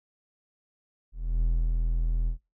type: tone with ADSR envelope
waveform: triangle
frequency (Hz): 41.2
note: E1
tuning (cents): 0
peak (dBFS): -19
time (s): 1.12-2.38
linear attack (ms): 300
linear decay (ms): 290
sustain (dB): -2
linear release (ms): 100
effects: noise-tail reverb RT60 0.2 s tail -19 dB re dry